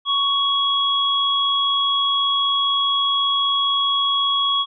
sine tone pair together, 1117 / 3328 Hz, C#6 / G#7, +13 / +3 cents, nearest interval octave + perfect fifth, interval 1890 cents, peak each -21 / -18 dBFS, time 0.05-4.66 s, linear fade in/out 50 ms, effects none

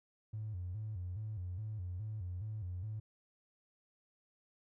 triangle tone with vibrato, 98.4 Hz, G2, 7 cents sharp, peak -35 dBFS, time 0.33-3 s, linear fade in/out 10 ms, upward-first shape square, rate 2.4 Hz, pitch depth 160 cents each way, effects tanh soft clip ceiling -36 dBFS

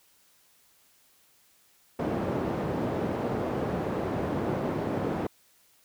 white band-pass noise, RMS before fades -30 dBFS, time 1.99-5.27 s, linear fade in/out 5 ms, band 100 to 490 Hz, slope 12 dB/octave, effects white hiss -63 dBFS RMS until 5.84 s

